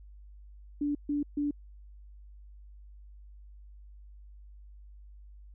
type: tone bursts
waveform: sine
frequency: 290.7 Hz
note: D4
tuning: 18 cents flat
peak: -27 dBFS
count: 3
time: 0.81-1.51 s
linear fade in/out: 5 ms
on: 140 ms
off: 140 ms
effects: added 50 Hz sine -48 dBFS peak until 5.54 s